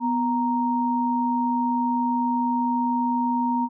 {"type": "tone pair together", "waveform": "sine", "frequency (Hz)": [246.9, 932.2], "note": ["B3", "A#5"], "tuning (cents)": [0, 0], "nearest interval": "octave + major seventh", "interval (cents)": 2300, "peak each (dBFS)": -23, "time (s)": [0, 3.69], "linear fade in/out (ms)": 50, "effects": []}